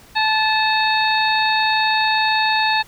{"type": "harmonic tone with a mistuned harmonic", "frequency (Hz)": 871, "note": "A5", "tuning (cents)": -18, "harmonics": [1, 2, 3, 4, 5], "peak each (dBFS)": [-18, -21, -23, -24, -25], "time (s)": [0.15, 2.83], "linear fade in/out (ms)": 20, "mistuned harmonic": 4, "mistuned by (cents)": 110, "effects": ["pink hiss -47 dBFS RMS until 2.87 s"]}